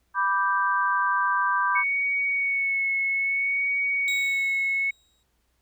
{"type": "chord", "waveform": "sine", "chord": "G major", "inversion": "first", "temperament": "equal", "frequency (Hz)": [987.8, 1174.7, 1568], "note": ["B5", "D6", "G6"], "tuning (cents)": [0, 0, 0], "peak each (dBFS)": -25, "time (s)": [0.14, 1.84], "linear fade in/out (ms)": 50}
{"type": "tone with vibrato", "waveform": "sine", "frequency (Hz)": 2217, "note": "C#7", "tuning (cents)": 0, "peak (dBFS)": -22, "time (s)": [1.75, 4.91], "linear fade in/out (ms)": 10, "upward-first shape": "sine", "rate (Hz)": 0.61, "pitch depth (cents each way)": 23}
{"type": "tone with exponential decay", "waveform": "30% pulse", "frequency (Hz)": 3811, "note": "A#7", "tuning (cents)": 38, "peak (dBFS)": -27, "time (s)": [4.08, 5.23], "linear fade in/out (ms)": 0, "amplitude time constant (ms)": 250}
{"effects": ["added 60 Hz sine -70 dBFS peak until 5.61 s", "pink hiss -72 dBFS RMS until 5.61 s"]}